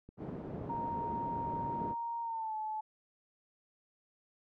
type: click train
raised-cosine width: 3 ms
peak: -38 dBFS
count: 12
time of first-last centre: 0.09-1.537 s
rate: 7.6 Hz
type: band-pass noise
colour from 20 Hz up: pink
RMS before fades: -42 dBFS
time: 0.17-1.95 s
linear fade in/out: 50 ms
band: 120 to 510 Hz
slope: 12 dB/octave
type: tone with pitch glide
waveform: sine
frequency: 932.3 to 864.9 Hz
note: A#5 to A5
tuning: 0 to -30 cents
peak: -35 dBFS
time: 0.69-2.81 s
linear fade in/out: 10 ms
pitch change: -130 cents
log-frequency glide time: 2.22-2.55 s
effects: none